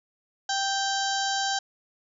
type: harmonic tone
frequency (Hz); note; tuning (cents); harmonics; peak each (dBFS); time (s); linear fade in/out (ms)
784; G5; 0; 1 / 2 / 4 / 5 / 6 / 7 / 8 / 9; -28 / -31 / -34 / -35 / -36 / -36 / -37 / -38; 0.49-1.59; 5
effects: none